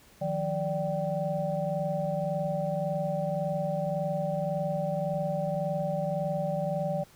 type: tone cluster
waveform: sine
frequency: 156.6 / 178.4 / 584 / 774 Hz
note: D#3 / F3 / D5 / G5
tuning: +11 / +37 / -10 / -22 cents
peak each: -33 / -35 / -30 / -36 dBFS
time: 0.21-7.04 s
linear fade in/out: 10 ms
effects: pink hiss -57 dBFS RMS until 7.15 s